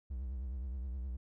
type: tone with vibrato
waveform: triangle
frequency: 64 Hz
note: C2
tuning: 38 cents flat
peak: -35 dBFS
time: 0.1-1.17 s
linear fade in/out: 10 ms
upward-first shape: triangle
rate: 9.6 Hz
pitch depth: 160 cents each way
effects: none